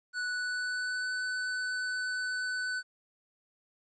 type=tone with pitch glide; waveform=square; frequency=1479 to 1501.4 Hz; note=F#6 to F#6; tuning=-1 to +25 cents; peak=-32 dBFS; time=0.13-2.83 s; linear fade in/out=50 ms; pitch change=+26 cents; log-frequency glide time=0.27-1.14 s; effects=resampled to 16000 Hz + 12-bit